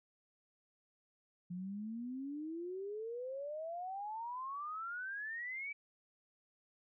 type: exponential sweep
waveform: sine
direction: up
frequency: 173.9 to 2319 Hz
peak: -40 dBFS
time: 1.5-5.73 s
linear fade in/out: 10 ms
effects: none